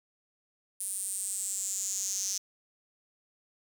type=tone with high-pass filter sweep; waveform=square; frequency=97.4 Hz; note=G2; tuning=11 cents flat; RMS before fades=-34 dBFS; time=0.8-2.38 s; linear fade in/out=5 ms; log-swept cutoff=9600 to 6000 Hz; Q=7.4; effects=none